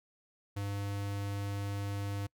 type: tone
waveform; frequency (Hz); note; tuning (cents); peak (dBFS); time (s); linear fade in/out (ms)
square; 100.5; G2; +44; -35; 0.56-2.27; 10
effects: noise-tail reverb RT60 0.1 s tail -26 dB re dry